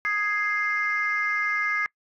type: chord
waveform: sine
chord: Ab major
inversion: second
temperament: equal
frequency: 1244.5 / 1661.2 / 2093 Hz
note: Eb6 / Ab6 / C7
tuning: 0 / 0 / 0 cents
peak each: -29 / -26 / -25 dBFS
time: 0.05-1.86 s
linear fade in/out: 0 ms
effects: noise-tail reverb RT60 0.1 s tail -24 dB re dry + tanh soft clip ceiling -16 dBFS